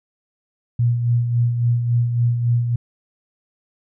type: tone with tremolo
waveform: sine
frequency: 119.4 Hz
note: A#2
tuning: 42 cents sharp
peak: -13 dBFS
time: 0.79-2.76 s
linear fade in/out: 5 ms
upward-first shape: sine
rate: 3.6 Hz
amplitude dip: 50%
effects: none